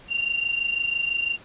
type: tone pair together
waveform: sine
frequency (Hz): 2768 / 2794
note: F7 / F7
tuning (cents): -16 / 0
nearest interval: unison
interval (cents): 16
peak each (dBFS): -24 / -28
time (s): 0.08-1.38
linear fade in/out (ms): 50
effects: pink hiss -48 dBFS RMS until 1.44 s + resampled to 8000 Hz